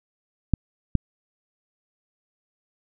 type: clicks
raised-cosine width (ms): 5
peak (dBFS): -6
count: 2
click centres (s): 0.537 / 0.953
effects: none